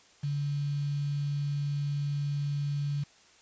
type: tone with quantisation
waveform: sine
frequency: 143.7 Hz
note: D3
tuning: 37 cents flat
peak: -28 dBFS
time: 0.23-3.04 s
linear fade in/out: 10 ms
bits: 8
effects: white hiss -59 dBFS RMS until 3.41 s + resampled to 16000 Hz